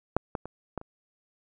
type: clicks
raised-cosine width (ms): 1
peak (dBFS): -8 / -16 / -24 / -18 / -29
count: 5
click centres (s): 0.166 / 0.352 / 0.456 / 0.777 / 0.814
effects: none